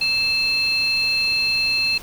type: tone pair together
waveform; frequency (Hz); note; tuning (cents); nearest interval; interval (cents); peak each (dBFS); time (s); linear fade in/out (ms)
sine; 2637 / 4189; E7 / C8; 0 / +1; minor sixth; 801; -19; 0.01-1.98; 5
effects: tanh soft clip ceiling -12 dBFS + pink hiss -39 dBFS RMS until 2.02 s